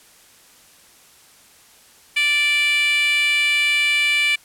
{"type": "tone with high-pass filter", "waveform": "10% pulse", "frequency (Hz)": 586, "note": "D5", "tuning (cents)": -4, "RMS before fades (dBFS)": -18, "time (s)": [2.16, 4.36], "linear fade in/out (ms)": 10, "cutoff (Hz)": 2400, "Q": 5.4, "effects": ["white hiss -50 dBFS RMS until 4.44 s", "low-pass 12000 Hz 12 dB/octave"]}